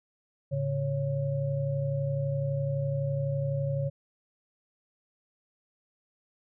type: tone cluster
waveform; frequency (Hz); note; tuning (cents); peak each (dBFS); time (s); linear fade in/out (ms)
sine; 109.1 / 141 / 552; A2 / C#3 / C#5; -14 / +30 / -7; -36 / -28 / -33; 0.51-3.9; 20
effects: none